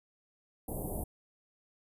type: band-stop noise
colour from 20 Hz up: pink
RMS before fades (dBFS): -37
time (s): 0.68-1.04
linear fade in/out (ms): 5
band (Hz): 810 to 9800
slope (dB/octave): 48
effects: resampled to 32000 Hz